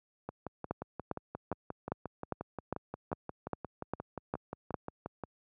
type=two click trains; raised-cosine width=1 ms; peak=-24 / -19 dBFS; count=29 / 11; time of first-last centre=0.29-5.237 / 0.71-4.742 s; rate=5.66 / 2.48 Hz; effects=high-pass 80 Hz 12 dB/octave